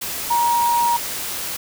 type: tone in noise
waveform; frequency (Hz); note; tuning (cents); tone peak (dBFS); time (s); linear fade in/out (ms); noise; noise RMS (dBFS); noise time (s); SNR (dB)
sine; 946; A#5; +25; -15; 0.3-0.97; 10; white; -27; 0.01-1.57; +9
effects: none